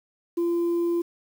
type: tone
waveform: sine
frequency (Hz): 342.4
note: F4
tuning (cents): -34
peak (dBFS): -19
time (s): 0.37-1.02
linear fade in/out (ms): 10
effects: tanh soft clip ceiling -20 dBFS + 8-bit